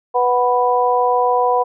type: harmonic tone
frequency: 246.9 Hz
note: B3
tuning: in tune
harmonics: 2 / 3 / 4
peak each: -17 / -17 / -17 dBFS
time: 0.14-1.64 s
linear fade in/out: 20 ms
effects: none